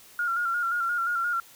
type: tone with vibrato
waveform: sine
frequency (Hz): 1396.9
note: F6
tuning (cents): 0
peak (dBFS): -24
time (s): 0.19-1.4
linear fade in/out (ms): 2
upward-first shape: square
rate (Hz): 5.7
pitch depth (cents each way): 40
effects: white hiss -52 dBFS RMS until 1.55 s